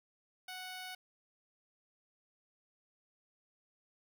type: tone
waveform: 10% pulse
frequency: 740 Hz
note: F#5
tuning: in tune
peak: -35 dBFS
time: 0.48-0.95 s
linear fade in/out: 5 ms
effects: none